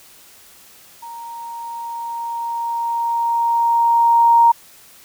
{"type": "tone with level ramp", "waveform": "sine", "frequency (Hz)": 932.3, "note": "A#5", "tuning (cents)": 0, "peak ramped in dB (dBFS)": [-31, -7], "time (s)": [1.02, 4.52], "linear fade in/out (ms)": 10, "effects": ["white hiss -46 dBFS RMS until 5.04 s"]}